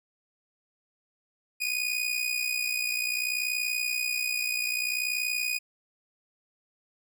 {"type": "tone with amplitude modulation", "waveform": "sawtooth", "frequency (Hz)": 2476, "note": "D#7", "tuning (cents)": -9, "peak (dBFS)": -21, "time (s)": [1.6, 5.59], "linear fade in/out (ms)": 20, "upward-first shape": "sine", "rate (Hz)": 60.6, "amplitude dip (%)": 65, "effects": []}